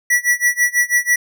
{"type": "tone with tremolo", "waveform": "square", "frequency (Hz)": 1948, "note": "B6", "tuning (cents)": -24, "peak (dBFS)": -11, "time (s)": [0.1, 1.16], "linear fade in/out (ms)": 5, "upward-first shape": "sine", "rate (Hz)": 6.1, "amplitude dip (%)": 95, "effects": []}